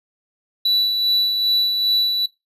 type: tone with tremolo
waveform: triangle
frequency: 3951 Hz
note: B7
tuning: in tune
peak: -12 dBFS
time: 0.65-2.26 s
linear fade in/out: 5 ms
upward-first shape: sine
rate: 2.5 Hz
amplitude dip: 40%
effects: noise-tail reverb RT60 0.2 s tail -19 dB re dry + resampled to 32000 Hz